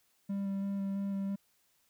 triangle tone with vibrato, 197.1 Hz, G3, 10 cents sharp, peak -30 dBFS, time 0.29-1.36 s, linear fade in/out 10 ms, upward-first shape square, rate 3 Hz, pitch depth 10 cents each way, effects white hiss -72 dBFS RMS until 1.89 s

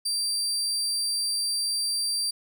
30% pulse tone, 4699 Hz, D8, in tune, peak -22 dBFS, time 0.05-2.31 s, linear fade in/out 10 ms, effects none

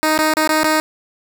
10% pulse tone with dropouts, 311.1 Hz, D#4, in tune, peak -5 dBFS, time 0.03-0.8 s, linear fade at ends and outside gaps 0 ms, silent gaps 0.178-0.188 / 0.338-0.369 / 0.475-0.492 / 0.634-0.644 s, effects none

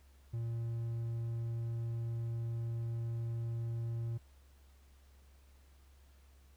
triangle tone, 115.9 Hz, A#2, 10 cents flat, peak -33 dBFS, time 0.33-4.18 s, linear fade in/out 10 ms, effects added 68 Hz sine -59 dBFS peak until 6.56 s + pink hiss -70 dBFS RMS until 6.56 s

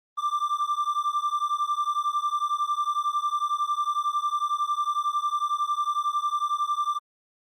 triangle beating tone pair, 1177 / 1188 Hz, D6 / D6, +3 / +20 cents, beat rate 11 Hz, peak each -25 / -25 dBFS, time 0.17-6.99 s, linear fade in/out 20 ms, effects Opus 24 kbps

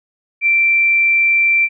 sine tone, 2349 Hz, D7, in tune, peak -10 dBFS, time 0.41-1.69 s, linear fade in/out 50 ms, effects none

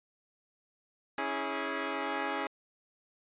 10% pulse chord, C# minor, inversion none, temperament equal with one note detuned, 277.2 / 324.2 / 415.3 Hz, C#4 / E4 / G#4, 0 / -29 / 0 cents, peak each -28 / -29 / -28 dBFS, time 1.18-2.47 s, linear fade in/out 2 ms, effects resampled to 8000 Hz

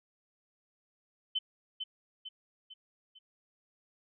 sine tone with echo, 3059 Hz, G7, 43 cents flat, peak -28 dBFS, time 1.35-1.39 s, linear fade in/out 10 ms, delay 450 ms, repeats 4, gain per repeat -6 dB, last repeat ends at 3.19 s, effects none

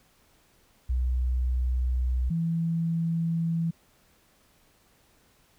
sine tone pair in turn, 62.5 / 165.85 Hz, B1 / E3, +21 / +11 cents, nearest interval octave + perfect fourth, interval 1690 cents, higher second, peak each -23 / -24 dBFS, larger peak first, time 0.89-2.3 / 2.3-3.71 s, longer neither, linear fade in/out 10 ms, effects pink hiss -63 dBFS RMS until 5.58 s

